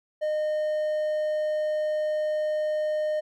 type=tone; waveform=triangle; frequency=612 Hz; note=D#5; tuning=29 cents flat; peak=-22 dBFS; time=0.21-3.21 s; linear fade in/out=20 ms; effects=none